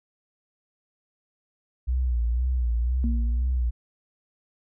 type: tone with vibrato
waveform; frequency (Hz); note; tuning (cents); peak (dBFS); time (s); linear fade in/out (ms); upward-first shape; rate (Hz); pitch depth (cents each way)
sine; 60.7; B1; -29; -21; 1.87-3.71; 20; sine; 2; 88
type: tone with exponential decay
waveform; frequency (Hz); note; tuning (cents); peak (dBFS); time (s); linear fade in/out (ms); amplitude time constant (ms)
sine; 233.1; A#3; 0; -25; 3.04-3.69; 0; 140
effects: none